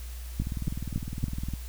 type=two click trains; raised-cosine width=5 ms; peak=-15 / -21 dBFS; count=4 / 23; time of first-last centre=0.4-1.24 / 0.42-1.537 s; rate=3.57 / 19.7 Hz; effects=added 60 Hz sine -36 dBFS peak until 1.68 s + white hiss -49 dBFS RMS until 1.68 s